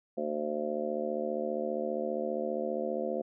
harmonic tone, 75 Hz, D2, 37 cents sharp, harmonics 3 / 4 / 5 / 6 / 7 / 8 / 9, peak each -38 / -43 / -37 / -45 / -34 / -42 / -38 dBFS, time 0.17-3.22 s, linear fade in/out 10 ms, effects none

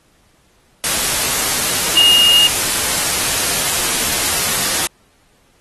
sine tone in noise, 2849 Hz, F7, 34 cents sharp, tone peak -8 dBFS, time 1.97-2.47 s, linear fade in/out 0 ms, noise white, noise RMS -17 dBFS, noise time 0.84-4.87 s, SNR +6 dB, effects pink hiss -56 dBFS RMS until 5.6 s + AAC 32 kbps

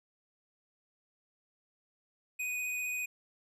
square tone with vibrato, 2489 Hz, D#7, in tune, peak -34 dBFS, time 2.39-3.06 s, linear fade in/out 10 ms, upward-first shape sine, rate 15 Hz, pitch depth 12 cents each way, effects resampled to 32000 Hz

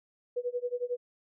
sine tone with tremolo, 489.7 Hz, B4, 15 cents flat, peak -27 dBFS, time 0.36-0.97 s, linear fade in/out 10 ms, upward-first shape sine, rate 11 Hz, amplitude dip 95%, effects none

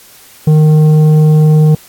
triangle tone with tanh clipping, 154.1 Hz, D#3, 16 cents flat, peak -5 dBFS, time 0.47-1.75 s, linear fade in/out 5 ms, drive 12 dB, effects white hiss -39 dBFS RMS until 1.88 s + AAC 64 kbps

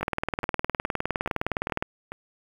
two click trains, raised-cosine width 0.5 ms, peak -10 / -19 dBFS, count 36 / 6, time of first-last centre 0.03-1.825 / 0.01-2.12 s, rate 19.5 / 2.37 Hz, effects 7-bit

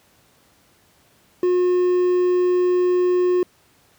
triangle tone with quantisation, 360 Hz, F#4, 47 cents flat, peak -13 dBFS, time 1.43-3.43 s, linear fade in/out 2 ms, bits 7, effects pink hiss -57 dBFS RMS until 3.98 s + high-pass 80 Hz 12 dB/octave

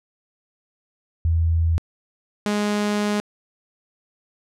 sine / sawtooth tone pair in turn, 82.41 / 207.7 Hz, E2 / G#3, 0 / 0 cents, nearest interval octave + major third, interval 1600 cents, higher second, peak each -16 dBFS, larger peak neither, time 1.25-1.78 / 2.46-3.2 s, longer second, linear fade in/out 0 ms, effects low-pass 9000 Hz 12 dB/octave

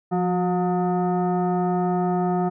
sine tone with frequency modulation, 176.7 Hz, F3, 21 cents sharp, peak -19 dBFS, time 0.11-2.5 s, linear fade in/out 20 ms, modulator 541 Hz, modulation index 1.2, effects none

